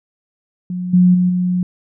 sine tone with level steps, 180.3 Hz, F#3, 45 cents flat, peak -20 / -7 / -11 / -14 dBFS, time 0.7-1.63 s, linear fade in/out 2 ms, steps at 0.93 / 1.14 / 1.29 s, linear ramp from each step 10 ms, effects none

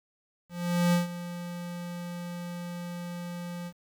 square tone with ADSR envelope, 174.61 Hz, F3, in tune, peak -21 dBFS, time 0.49-3.73 s, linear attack 440 ms, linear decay 140 ms, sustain -15 dB, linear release 62 ms, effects 10-bit

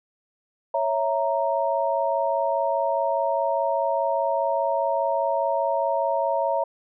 sine chord, A# diminished, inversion first, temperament equal, 554.4 / 659.3 / 932.3 Hz, C#5 / E5 / A#5, 0 / 0 / 0 cents, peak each -25 dBFS, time 0.74-6.64 s, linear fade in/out 5 ms, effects none

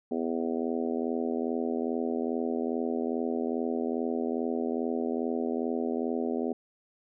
harmonic tone, 82.41 Hz, E2, in tune, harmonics 3 / 4 / 5 / 6 / 7 / 8 / 9, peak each -31 / -35 / -33 / -39 / -40 / -41 / -42 dBFS, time 0.11-6.53 s, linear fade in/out 5 ms, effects none

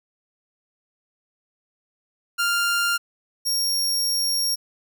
sawtooth tone pair in turn, 1396.9 / 5567 Hz, F6 / F8, 0 / -6 cents, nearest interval 2 octaves, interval 2394 cents, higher second, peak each -16 / -18 dBFS, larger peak first, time 2.38-2.98 / 3.45-4.56 s, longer second, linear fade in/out 20 ms, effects none

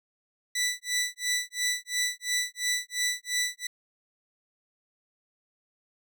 15% pulse tone with tremolo, 1975.5 Hz, B6, in tune, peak -18 dBFS, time 0.55-3.67 s, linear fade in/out 5 ms, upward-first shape sine, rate 2.9 Hz, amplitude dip 100%, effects none

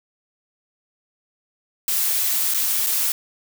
blue noise with dropouts, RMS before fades -21 dBFS, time 1.88-3.12 s, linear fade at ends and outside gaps 1 ms, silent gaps 2.538-2.545 / 2.864-2.868 s, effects none

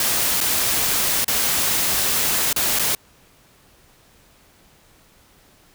white noise with dropouts, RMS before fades -20 dBFS, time 0-2.95 s, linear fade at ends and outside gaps 2 ms, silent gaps 0.405-0.411 / 1.245-1.28 / 2.529-2.562 / 2.789-2.794 s, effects pink hiss -54 dBFS RMS until 5.74 s

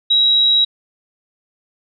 sine tone, 3855 Hz, B7, 43 cents flat, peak -10 dBFS, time 0.1-0.65 s, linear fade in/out 10 ms, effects none

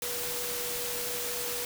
sine tone in noise, 485.1 Hz, B4, 31 cents flat, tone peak -39 dBFS, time 0.02-1.65 s, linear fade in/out 2 ms, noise white, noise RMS -34 dBFS, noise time 0.02-1.65 s, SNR -8 dB, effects none

